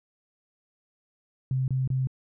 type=tone bursts; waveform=sine; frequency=130.81 Hz; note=C3; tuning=in tune; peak=-23 dBFS; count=3; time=1.51-2.072 s; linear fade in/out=2 ms; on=170 ms; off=26 ms; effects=none